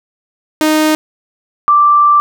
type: tone pair in turn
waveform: sawtooth / sine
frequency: 309.6 / 1174.3 Hz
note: D#4 / D6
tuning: -9 / -1 cents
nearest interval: octave + major seventh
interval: 2308 cents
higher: second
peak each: -5 dBFS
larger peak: neither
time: 0.61-0.95 / 1.68-2.2 s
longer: second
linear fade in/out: 0 ms
effects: none